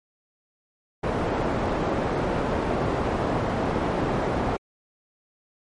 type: low-pass noise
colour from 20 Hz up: white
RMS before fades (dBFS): -25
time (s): 1.03-4.57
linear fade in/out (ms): 10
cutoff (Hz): 690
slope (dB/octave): 12
effects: MP3 48 kbps